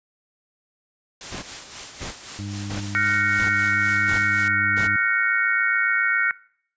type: noise with tremolo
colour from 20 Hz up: white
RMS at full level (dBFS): -34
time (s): 1.21-4.48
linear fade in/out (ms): 0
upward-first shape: sine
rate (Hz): 3.8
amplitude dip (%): 50
type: noise bursts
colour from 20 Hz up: pink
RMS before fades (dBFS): -32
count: 6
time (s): 1.31-4.88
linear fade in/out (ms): 20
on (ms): 120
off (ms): 570
type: harmonic tone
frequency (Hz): 100.9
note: G#2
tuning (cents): -49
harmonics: 1 / 2 / 3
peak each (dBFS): -30 / -35 / -37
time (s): 2.39-4.96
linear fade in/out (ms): 0
type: chord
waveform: sine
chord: Gb major seventh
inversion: third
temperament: equal with one note detuned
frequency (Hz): 1396.9 / 1504.1 / 1864.7 / 2217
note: F6 / Gb6 / Bb6 / Db7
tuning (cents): 0 / +28 / 0 / 0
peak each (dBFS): -24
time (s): 2.95-6.31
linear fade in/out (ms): 0
effects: noise-tail reverb RT60 0.6 s tail -22 dB re dry + resampled to 16000 Hz